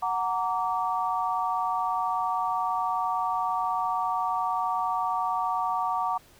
sine chord, Gb augmented, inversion none, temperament just, 740 / 925 / 1156.2 Hz, Gb5 / Bb5 / D6, 0 / -14 / -27 cents, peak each -29 dBFS, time 0.02-6.18 s, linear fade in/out 10 ms, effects pink hiss -56 dBFS RMS until 6.39 s

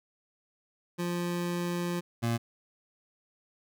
25% pulse tone pair in turn, 174.61 / 116.54 Hz, F3 / A#2, 0 / 0 cents, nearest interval perfect fifth, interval 700 cents, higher first, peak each -26 / -23 dBFS, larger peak second, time 0.98-2.01 / 2.22-2.38 s, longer first, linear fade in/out 20 ms, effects none

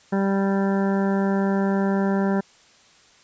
harmonic tone, 196 Hz, G3, in tune, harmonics 1 / 2 / 3 / 4 / 5 / 7 / 8 / 9, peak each -20 / -26 / -30 / -32 / -34 / -37 / -38 / -39 dBFS, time 0.12-2.41 s, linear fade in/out 10 ms, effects white hiss -54 dBFS RMS until 3.23 s + resampled to 16000 Hz

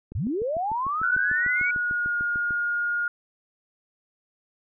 click train, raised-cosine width 3 ms, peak -26 dBFS, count 17, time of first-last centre 0.12-2.508 s, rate 6.7 Hz
sine linear sweep, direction up, 68.2 to 2303 Hz, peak -24 dBFS, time 0.15-1.71 s, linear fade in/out 5 ms
sine tone with pitch glide, 1487 to 1425.6 Hz, F#6 to F6, +8 to +35 cents, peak -23 dBFS, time 1.03-3.08 s, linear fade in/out 2 ms, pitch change -73 cents, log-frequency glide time 1.23-2.19 s
effects none

